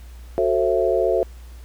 sine chord, F# half-diminished seventh, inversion none, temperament just, 370 / 444 / 532.8 / 666 Hz, F#4 / A4 / C5 / E5, 0 / +16 / +31 / +18 cents, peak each -22 dBFS, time 0.38-1.23 s, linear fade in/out 0 ms, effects added 60 Hz sine -37 dBFS peak until 1.64 s + pink hiss -52 dBFS RMS until 1.64 s

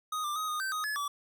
square tone with pitch steps, 1248 / 1187 / 1258 / 1231 / 1551 / 1250 / 1708 / 1150 Hz, D#6 / D6 / D#6 / D#6 / G6 / D#6 / G#6 / D6, +5 / +18 / +19 / -19 / -19 / +8 / +48 / -37 cents, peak -32 dBFS, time 0.12-1.08 s, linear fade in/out 5 ms, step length 120 ms, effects none

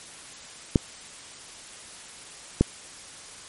clicks, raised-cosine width 3 ms, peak -4 dBFS, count 2, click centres 0.758 / 2.61 s, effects white hiss -44 dBFS RMS until 3.48 s + MP3 48 kbps

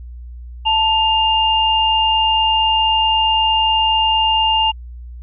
sine tone pair together, 884.5 / 2808 Hz, A5 / F7, +9 / +9 cents, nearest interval octave + minor sixth, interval 2000 cents, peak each -15 dBFS, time 0.65-4.72 s, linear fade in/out 20 ms, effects added 60 Hz sine -30 dBFS peak until 5.22 s

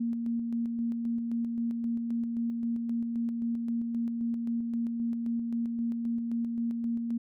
sine tone with tremolo, 233.1 Hz, A#3, in tune, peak -27 dBFS, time 0-7.18 s, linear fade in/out 10 ms, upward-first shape square, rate 3.8 Hz, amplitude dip 30%, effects none

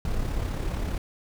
brown noise with amplitude modulation, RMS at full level -26 dBFS, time 0.05-0.98 s, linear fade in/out 2 ms, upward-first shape sine, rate 35 Hz, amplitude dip 45%, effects none

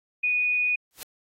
sine tone, 2473 Hz, D#7, 11 cents flat, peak -21 dBFS, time 0.23-0.76 s, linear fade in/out 10 ms
white noise with exponential growth, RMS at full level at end -33 dBFS, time 0.91-1.03 s, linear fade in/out 0 ms, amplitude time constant 24 ms
effects AAC 48 kbps

